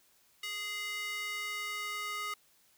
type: tone with high-pass filter sweep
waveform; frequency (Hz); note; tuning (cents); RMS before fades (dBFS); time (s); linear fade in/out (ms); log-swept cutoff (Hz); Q
square; 415.7; G#4; +2; -38; 0.43-2.34; 5; 2400 to 1500; 2.6
effects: white hiss -67 dBFS RMS until 2.77 s